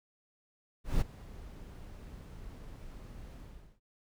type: noise with ADSR envelope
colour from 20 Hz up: brown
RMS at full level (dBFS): -28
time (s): 0.84-3.8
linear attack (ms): 170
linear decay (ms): 17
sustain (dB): -19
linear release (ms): 400
effects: none